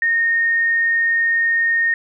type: tone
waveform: sine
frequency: 1844 Hz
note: A#6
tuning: 19 cents flat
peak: -14 dBFS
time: 0.02-1.94 s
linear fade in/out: 2 ms
effects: none